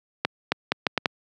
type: accelerating click train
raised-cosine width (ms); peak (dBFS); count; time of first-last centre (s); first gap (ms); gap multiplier
0.3; -4; 6; 0.25-1.058; 270; 0.74
effects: high-pass 150 Hz 12 dB/octave